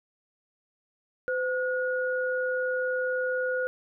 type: tone pair together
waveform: sine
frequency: 510 / 1446 Hz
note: C5 / F#6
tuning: -44 / -40 cents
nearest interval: octave + tritone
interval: 1804 cents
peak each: -27 / -30 dBFS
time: 1.28-3.67 s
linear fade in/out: 0 ms
effects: none